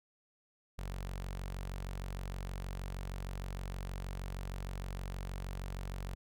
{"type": "tone with notch filter", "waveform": "sawtooth", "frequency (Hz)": 46.41, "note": "F#1", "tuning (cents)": 6, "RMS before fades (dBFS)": -41, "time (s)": [0.78, 6.15], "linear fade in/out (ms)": 10, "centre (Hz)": 300, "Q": 1.5, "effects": []}